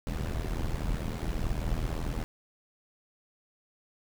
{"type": "noise with amplitude modulation", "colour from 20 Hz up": "brown", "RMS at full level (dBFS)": -28, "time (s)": [0.07, 2.24], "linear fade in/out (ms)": 0, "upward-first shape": "sine", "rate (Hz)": 80.3, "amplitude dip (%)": 80, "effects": []}